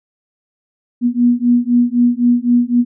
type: beating tone pair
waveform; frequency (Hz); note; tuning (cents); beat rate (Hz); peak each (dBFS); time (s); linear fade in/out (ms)
sine; 240 / 243.9; B3 / B3; -49 / -21; 3.9; -13; 1.01-2.85; 50
effects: none